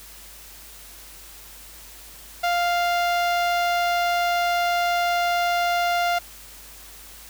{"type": "tone with notch filter", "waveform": "sawtooth", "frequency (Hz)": 698.5, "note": "F5", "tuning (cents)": 0, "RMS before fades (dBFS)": -22, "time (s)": [2.43, 6.19], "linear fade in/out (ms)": 10, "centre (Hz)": 9500, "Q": 0.51, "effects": ["added 50 Hz sine -49 dBFS peak until 7.29 s", "white hiss -44 dBFS RMS until 7.29 s"]}